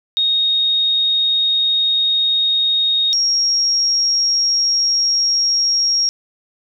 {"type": "tone pair in turn", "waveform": "sine", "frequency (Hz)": [3729, 5587], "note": ["A#7", "F8"], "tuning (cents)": [0, 0], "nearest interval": "perfect fifth", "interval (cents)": 700, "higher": "second", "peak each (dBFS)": -13, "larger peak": "neither", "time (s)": [[0.17, 3.13], [3.13, 6.09]], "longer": "neither", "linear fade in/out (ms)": 0, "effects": []}